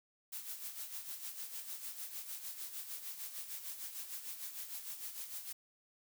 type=noise with tremolo; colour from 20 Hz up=blue; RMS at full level=-43 dBFS; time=0.32-5.53 s; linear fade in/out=10 ms; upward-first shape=sine; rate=6.6 Hz; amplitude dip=60%; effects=none